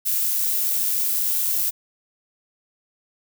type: noise with amplitude modulation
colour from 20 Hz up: violet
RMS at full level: -21 dBFS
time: 0.05-1.71 s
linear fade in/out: 20 ms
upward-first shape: sine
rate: 93.9 Hz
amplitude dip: 25%
effects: none